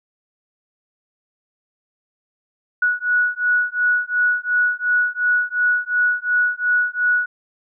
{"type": "beating tone pair", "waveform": "sine", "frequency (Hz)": [1465, 1467.8], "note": ["F#6", "F#6"], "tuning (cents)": [-18, -14], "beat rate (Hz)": 2.8, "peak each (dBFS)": -19, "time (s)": [2.82, 7.26], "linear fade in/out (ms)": 5, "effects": []}